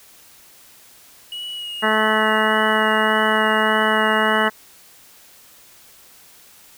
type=tone with vibrato; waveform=triangle; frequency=2900 Hz; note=F#7; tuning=35 cents flat; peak=-26 dBFS; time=1.32-4.48 s; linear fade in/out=2 ms; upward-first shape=sine; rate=1.7 Hz; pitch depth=23 cents each way
type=harmonic tone; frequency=217 Hz; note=A3; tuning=24 cents flat; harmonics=1 / 2 / 3 / 4 / 5 / 6 / 7 / 8 / 9; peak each=-24 / -24 / -24 / -24 / -24 / -24 / -24 / -24 / -24 dBFS; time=1.82-4.5 s; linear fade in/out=20 ms
effects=white hiss -48 dBFS RMS until 6.77 s